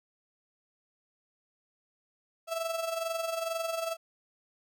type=tone with amplitude modulation; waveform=35% pulse; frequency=660 Hz; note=E5; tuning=2 cents sharp; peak=-27 dBFS; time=2.47-3.97 s; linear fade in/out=50 ms; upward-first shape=sine; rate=22.2 Hz; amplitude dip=60%; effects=none